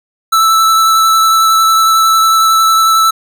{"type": "tone with vibrato", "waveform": "square", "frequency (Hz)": 1318.5, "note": "E6", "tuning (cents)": 0, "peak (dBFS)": -7, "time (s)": [0.32, 3.11], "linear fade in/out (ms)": 10, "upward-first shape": "sine", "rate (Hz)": 11, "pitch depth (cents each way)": 11, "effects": []}